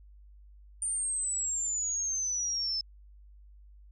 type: exponential sweep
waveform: sine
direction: down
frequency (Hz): 9100 to 5220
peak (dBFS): -29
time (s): 0.82-2.81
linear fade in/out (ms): 2
effects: added 50 Hz sine -51 dBFS peak until 3.91 s